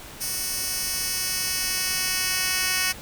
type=tone with high-pass filter sweep; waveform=10% pulse; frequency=370 Hz; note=F#4; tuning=in tune; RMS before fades=-26 dBFS; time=0.2-2.93 s; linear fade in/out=20 ms; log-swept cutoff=6700 to 2600 Hz; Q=0.74; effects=pink hiss -41 dBFS RMS until 3.01 s